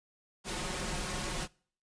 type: noise with comb filter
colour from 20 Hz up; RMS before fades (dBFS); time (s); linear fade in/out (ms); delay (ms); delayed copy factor
pink; -36; 0.44-1.48; 50; 5.5; +0.65
effects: noise-tail reverb RT60 0.5 s tail -25 dB re dry + resampled to 22050 Hz